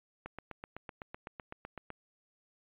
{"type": "click train", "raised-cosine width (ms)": 0.5, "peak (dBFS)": -27, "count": 14, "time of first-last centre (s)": [0.26, 1.903], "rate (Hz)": 7.91, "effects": ["resampled to 8000 Hz"]}